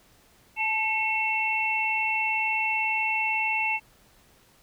sine tone cluster, 873 / 2188 / 2689 Hz, A5 / C#7 / E7, -14 / -23 / +34 cents, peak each -29 / -29 / -26 dBFS, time 0.56-3.8 s, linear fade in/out 50 ms, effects pink hiss -59 dBFS RMS until 4.62 s

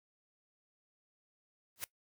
white noise with exponential growth, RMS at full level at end -35 dBFS, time 1.76-1.84 s, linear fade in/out 0 ms, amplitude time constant 16 ms, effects noise-tail reverb RT60 0.1 s tail -20 dB re dry

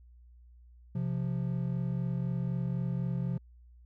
triangle tone pair together, 130.81 / 174.75 Hz, C3 / F3, 0 / +1 cents, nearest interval perfect fourth, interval 501 cents, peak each -30 / -31 dBFS, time 0.95-3.38 s, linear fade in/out 5 ms, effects added 60 Hz sine -53 dBFS peak until 3.85 s

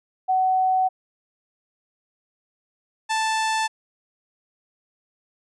sine / sawtooth tone pair in turn, 750 / 880.8 Hz, F#5 / A5, +23 / +2 cents, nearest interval minor third, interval 279 cents, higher second, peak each -17 dBFS, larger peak neither, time 0.28-0.89 / 3.09-3.68 s, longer first, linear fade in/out 20 ms, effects resampled to 22050 Hz

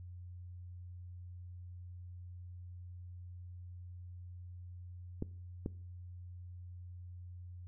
clicks, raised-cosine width 3 ms, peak -23 dBFS, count 2, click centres 5.224 / 5.661 s, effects noise-tail reverb RT60 0.5 s tail -21 dB re dry + added 89 Hz sine -46 dBFS peak until 7.67 s

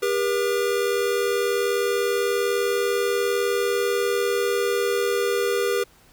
square tone pair together, 399.9 / 480 Hz, G4 / B4, +35 / -49 cents, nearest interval minor third, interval 316 cents, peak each -24 / -24 dBFS, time 0.02-5.84 s, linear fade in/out 10 ms, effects pink hiss -55 dBFS RMS until 6.12 s

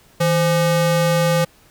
square ring-modulated tone, 340 Hz, F4, 46 cents flat, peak -12 dBFS, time 0.2-1.45 s, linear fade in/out 10 ms, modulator 180 Hz, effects pink hiss -52 dBFS RMS until 1.7 s

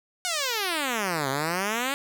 5% pulse exponential two-way sweep, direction down then up, 746 to 130.81 to 285.1 Hz, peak -14 dBFS, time 0.25-1.94 s, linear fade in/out 0 ms, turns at 1.29 s, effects none

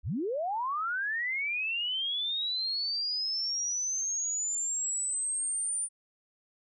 sine linear sweep, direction up, 39.28 to 9290 Hz, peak -29 dBFS, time 0.03-5.89 s, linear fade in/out 50 ms, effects none

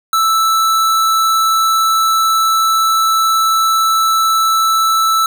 square tone, 1318.5 Hz, E6, in tune, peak -11 dBFS, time 0.13-5.26 s, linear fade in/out 2 ms, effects none

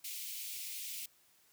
white high-pass noise, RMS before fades -43 dBFS, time 0.04-1.06 s, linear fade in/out 5 ms, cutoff 2200 Hz, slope 48 dB/octave, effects white hiss -68 dBFS RMS until 1.52 s + high-pass 60 Hz 12 dB/octave

